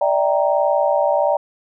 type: chord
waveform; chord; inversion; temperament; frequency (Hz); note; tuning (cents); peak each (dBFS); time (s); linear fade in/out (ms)
sine; E half-diminished seventh; third; equal with one note detuned; 587.3 / 648.3 / 784 / 932.3; D5 / E5 / G5 / Bb5; 0 / -29 / 0 / 0; -17 / -21 / -21 / -22; 0.01-1.37; 5
effects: none